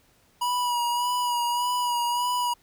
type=tone with vibrato; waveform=square; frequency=970 Hz; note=B5; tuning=31 cents flat; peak=-24 dBFS; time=0.41-2.54 s; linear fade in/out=10 ms; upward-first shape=sine; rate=1.7 Hz; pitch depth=29 cents each way; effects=pink hiss -62 dBFS RMS until 2.62 s